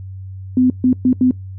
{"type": "tone bursts at uneven times", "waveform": "sine", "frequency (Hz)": 253.5, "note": "B3", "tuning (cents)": 45, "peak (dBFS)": -9, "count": 4, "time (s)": [[0.57, 0.7], [0.84, 0.93], [1.05, 1.13], [1.21, 1.31]], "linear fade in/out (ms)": 2, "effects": ["noise-tail reverb RT60 0.2 s tail -24 dB re dry", "added 95 Hz sine -28 dBFS peak until 1.58 s"]}